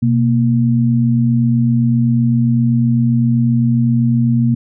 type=tone pair together; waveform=sine; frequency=125.35 / 233.1 Hz; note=B2 / A#3; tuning=+26 / 0 cents; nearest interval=major seventh; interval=1074 cents; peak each=-13 dBFS; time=0.02-4.55 s; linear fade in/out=10 ms; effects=none